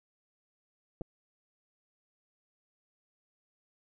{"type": "clicks", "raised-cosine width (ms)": 2, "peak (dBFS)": -26, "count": 2, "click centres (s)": [1.011, 1.017], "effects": []}